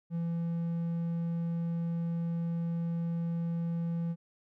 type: tone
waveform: triangle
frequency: 168.3 Hz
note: E3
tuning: 36 cents sharp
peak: -28 dBFS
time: 0.1-4.16 s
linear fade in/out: 50 ms
effects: none